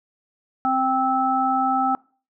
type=harmonic tone; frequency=261.7 Hz; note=C4; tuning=in tune; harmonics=1 / 3 / 5; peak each=-25 / -20 / -23 dBFS; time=0.65-1.95 s; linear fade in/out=0 ms; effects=noise-tail reverb RT60 0.4 s tail -24 dB re dry